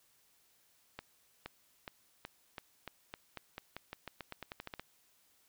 accelerating click train, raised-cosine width 0.3 ms, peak -26 dBFS, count 20, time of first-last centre 0.99-4.796 s, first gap 470 ms, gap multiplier 0.89, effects white hiss -70 dBFS RMS until 5.48 s

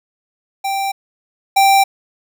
square tone pair in turn, 784 / 784 Hz, G5 / G5, 0 / 0 cents, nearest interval unison, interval 0 cents, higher neither, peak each -18 / -9 dBFS, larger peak second, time 0.64-0.92 / 1.56-1.84 s, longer neither, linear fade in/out 10 ms, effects none

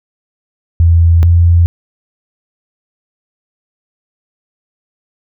sine tone pair in turn, 84 / 85.57 Hz, E2 / F2, +33 / -35 cents, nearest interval unison, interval 32 cents, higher second, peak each -4 dBFS, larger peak neither, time 0.8-1.23 / 1.23-1.66 s, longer neither, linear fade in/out 0 ms, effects none

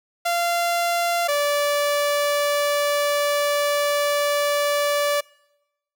sawtooth tone pair in turn, 690 / 580.2 Hz, F5 / D5, -21 / -21 cents, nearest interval minor third, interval 300 cents, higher first, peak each -16 / -15 dBFS, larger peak second, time 0.25-1.28 / 1.28-5.21 s, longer second, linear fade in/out 10 ms, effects noise-tail reverb RT60 0.9 s tail -24 dB re dry

